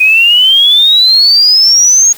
sine exponential sweep, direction up, 2478 to 6645 Hz, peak -3 dBFS, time 0-2.13 s, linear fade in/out 10 ms, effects white hiss -32 dBFS RMS until 2.17 s

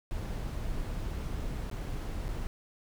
brown noise with dropouts, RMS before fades -35 dBFS, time 0.11-2.47 s, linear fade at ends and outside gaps 0 ms, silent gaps 1.699-1.713 / 2.281-2.289 s, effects none

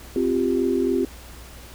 sine chord, C suspended fourth, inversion none, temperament just, 261.6 / 348.8 / 392.4 Hz, C4 / F4 / G4, 0 / -2 / +2 cents, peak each -23 dBFS, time 0.16-1.05 s, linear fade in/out 2 ms, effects added 60 Hz sine -42 dBFS peak until 1.74 s + pink hiss -44 dBFS RMS until 1.74 s

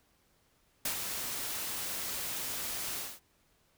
white noise with ADSR envelope, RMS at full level -32 dBFS, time 0.85-3.2 s, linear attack 4 ms, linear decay 93 ms, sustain -5 dB, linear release 220 ms, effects pink hiss -70 dBFS RMS until 3.77 s

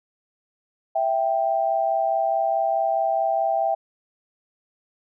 sine tone pair together, 659.3 / 784 Hz, E5 / G5, 0 / 0 cents, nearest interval minor third, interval 300 cents, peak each -22 dBFS, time 0.95-3.75 s, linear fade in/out 10 ms, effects none

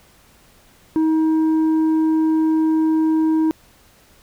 triangle tone with tanh clipping, 317 Hz, D#4, 32 cents sharp, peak -15 dBFS, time 0.96-3.51 s, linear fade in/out 0 ms, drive 9 dB, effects pink hiss -52 dBFS RMS until 4.22 s

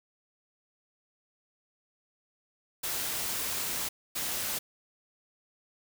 white noise bursts at uneven times, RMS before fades -33 dBFS, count 2, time 2.83-3.89 / 4.15-4.59 s, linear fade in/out 10 ms, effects none

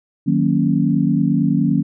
sine chord, D# minor seventh, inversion none, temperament equal, 155.56 / 185 / 233.1 / 277.2 Hz, D#3 / F#3 / A#3 / C#4, 0 / 0 / 0 / 0 cents, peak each -19 dBFS, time 0.26-1.83 s, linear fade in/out 20 ms, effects none

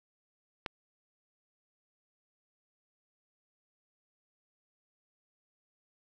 click, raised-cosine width 0.3 ms, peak -18 dBFS, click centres 0.662 s, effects none

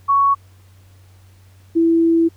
sine tone pair in turn, 1114 / 331.2 Hz, C#6 / E4, +8 / +8 cents, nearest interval octave + major sixth, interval 2100 cents, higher first, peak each -11 dBFS, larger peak neither, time 0.08-0.35 / 1.75-2.29 s, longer second, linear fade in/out 20 ms, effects added 94 Hz sine -45 dBFS peak until 2.36 s + pink hiss -56 dBFS RMS until 2.36 s

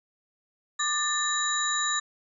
sine tone cluster, 1194 / 1774 / 3868 / 7080 Hz, D6 / A6 / B7 / A8, +28 / +14 / -37 / +10 cents, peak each -30 dBFS, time 0.79-2 s, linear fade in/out 10 ms, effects none

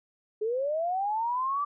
sine linear sweep, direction up, 415.3 to 1174.7 Hz, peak -26 dBFS, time 0.41-1.65 s, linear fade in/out 10 ms, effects none

